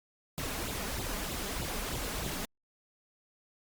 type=noise with flanger; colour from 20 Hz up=pink; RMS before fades=-36 dBFS; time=0.38-2.45 s; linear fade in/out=0 ms; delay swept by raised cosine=0.25 to 4.95 ms; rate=3.2 Hz; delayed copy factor=+0.75; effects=Opus 48 kbps